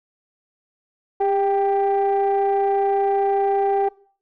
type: ring-modulated tone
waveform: triangle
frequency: 193.1 Hz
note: G3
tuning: 26 cents flat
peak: -10 dBFS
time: 1.2-3.89 s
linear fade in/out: 10 ms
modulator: 593 Hz
effects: noise-tail reverb RT60 0.5 s tail -24 dB re dry + tanh soft clip ceiling -12 dBFS